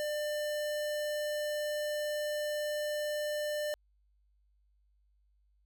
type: tone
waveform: square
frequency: 597 Hz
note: D5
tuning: 28 cents sharp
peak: -33 dBFS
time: 0-3.74 s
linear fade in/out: 0 ms
effects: added 50 Hz sine -67 dBFS peak until 5.65 s